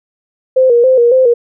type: tone with vibrato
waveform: sine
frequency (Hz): 496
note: B4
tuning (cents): +7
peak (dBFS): -5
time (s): 0.56-1.34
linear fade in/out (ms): 10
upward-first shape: square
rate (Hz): 3.6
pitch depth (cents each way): 77
effects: none